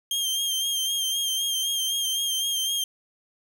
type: tone with vibrato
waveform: sawtooth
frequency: 3190 Hz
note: G7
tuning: 30 cents sharp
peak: -21 dBFS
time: 0.11-2.84 s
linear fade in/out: 2 ms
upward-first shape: sine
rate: 3.9 Hz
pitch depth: 37 cents each way
effects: none